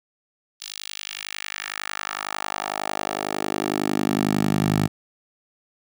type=tone with high-pass filter sweep; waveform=10% pulse; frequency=51 Hz; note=G#1; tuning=31 cents flat; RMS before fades=-26 dBFS; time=0.6-4.88 s; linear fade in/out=20 ms; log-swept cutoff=4200 to 130 Hz; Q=1.6; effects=none